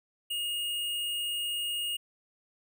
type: tone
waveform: square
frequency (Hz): 2856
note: F7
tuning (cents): +38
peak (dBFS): -31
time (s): 0.3-1.97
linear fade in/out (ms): 10
effects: none